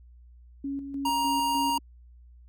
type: tone with tremolo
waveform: sine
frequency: 277.4 Hz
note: C#4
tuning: 1 cent sharp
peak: -29 dBFS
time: 0.64-1.79 s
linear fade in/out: 5 ms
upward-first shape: square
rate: 3.3 Hz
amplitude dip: 50%
type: tone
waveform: square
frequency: 941 Hz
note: A#5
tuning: 16 cents sharp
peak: -25 dBFS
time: 1.05-1.78 s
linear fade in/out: 5 ms
effects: added 60 Hz sine -49 dBFS peak until 2.48 s